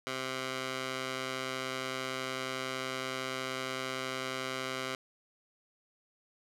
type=tone with band-pass filter; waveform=15% pulse; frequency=130.81 Hz; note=C3; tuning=in tune; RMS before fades=-37 dBFS; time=0.07-4.95 s; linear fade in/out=0 ms; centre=2600 Hz; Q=0.52; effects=none